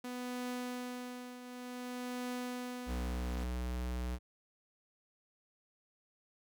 sawtooth tone with tremolo, 248.1 Hz, B3, 8 cents sharp, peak -33 dBFS, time 0.04-3.44 s, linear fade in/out 5 ms, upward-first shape triangle, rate 0.55 Hz, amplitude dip 70%
square tone, 61.6 Hz, B1, 4 cents flat, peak -36 dBFS, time 2.86-4.19 s, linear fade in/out 50 ms
effects none

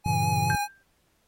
square tone with vibrato, 830.6 Hz, G#5, in tune, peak -26 dBFS, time 0.04-0.68 s, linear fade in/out 50 ms, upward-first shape triangle, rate 4.9 Hz, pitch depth 30 cents each way
triangle chord, G diminished seventh, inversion none, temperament equal with one note detuned, 98 / 116.54 / 138.59 / 165.48 Hz, G2 / Bb2 / Db3 / Fb3, 0 / 0 / 0 / +7 cents, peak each -28 dBFS, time 0.06-0.55 s, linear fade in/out 0 ms
sine tone with exponential decay, 1580 Hz, G6, 13 cents sharp, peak -24 dBFS, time 0.5-0.83 s, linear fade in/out 0 ms, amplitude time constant 71 ms
effects pink hiss -69 dBFS RMS until 1.27 s + AAC 48 kbps

